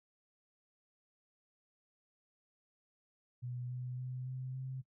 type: tone with pitch steps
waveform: sine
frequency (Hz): 123.47 / 125.34 / 127.23 / 129.16 / 131.11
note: B2 / B2 / C3 / C3 / C3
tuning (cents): 0 / +26 / -48 / -22 / +4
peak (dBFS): -39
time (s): 3.42-4.82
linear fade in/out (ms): 20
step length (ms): 280
effects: noise-tail reverb RT60 0.1 s tail -17 dB re dry